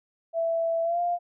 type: tone with pitch glide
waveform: sine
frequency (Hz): 663 to 699.2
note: E5 to F5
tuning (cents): +10 to +2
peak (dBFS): -23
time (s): 0.33-1.19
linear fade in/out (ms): 50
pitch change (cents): +92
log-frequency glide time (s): 0.83-1
effects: none